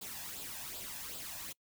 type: noise with flanger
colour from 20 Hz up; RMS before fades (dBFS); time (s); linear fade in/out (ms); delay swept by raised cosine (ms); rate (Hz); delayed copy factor
white; -44; 0.01-1.53; 10; 0.24 to 1.19; 2.6; +0.6
effects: noise-tail reverb RT60 0.1 s tail -25 dB re dry